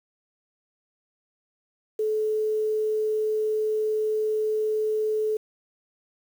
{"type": "tone with quantisation", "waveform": "sine", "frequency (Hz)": 431.3, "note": "A4", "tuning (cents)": -35, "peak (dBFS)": -22, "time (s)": [1.99, 5.37], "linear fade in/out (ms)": 5, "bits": 8, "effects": []}